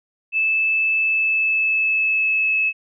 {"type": "tone with pitch glide", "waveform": "sine", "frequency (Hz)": [2624, 2594], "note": ["E7", "E7"], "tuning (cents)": [-9, -28], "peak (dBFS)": -16, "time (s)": [0.32, 2.73], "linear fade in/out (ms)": 50, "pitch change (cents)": -19, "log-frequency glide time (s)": [1.01, 2.58], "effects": []}